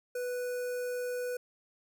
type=tone with notch filter; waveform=square; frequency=493.9 Hz; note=B4; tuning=in tune; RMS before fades=-35 dBFS; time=0.15-1.37 s; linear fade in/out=5 ms; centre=3500 Hz; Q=0.73; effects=none